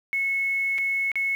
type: tone with dropouts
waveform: sine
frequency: 2193 Hz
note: C#7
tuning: 19 cents flat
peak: -22 dBFS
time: 0.13-1.35 s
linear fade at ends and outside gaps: 0 ms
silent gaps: 0.781-0.785 / 1.117-1.156 s
effects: 8-bit